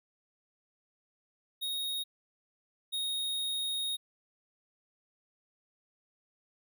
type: tone pair in turn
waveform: square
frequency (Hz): 3748 / 3733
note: A#7 / A#7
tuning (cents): +9 / +2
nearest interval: unison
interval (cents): 7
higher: first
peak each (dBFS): -33 / -32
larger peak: second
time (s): 1.61-2.04 / 2.92-3.97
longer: second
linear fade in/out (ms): 20
effects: none